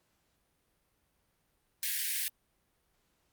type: high-pass noise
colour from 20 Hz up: white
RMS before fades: -33 dBFS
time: 1.83-2.28 s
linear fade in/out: 0 ms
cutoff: 1600 Hz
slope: 96 dB/octave
effects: pink hiss -75 dBFS RMS until 3.32 s + Opus 48 kbps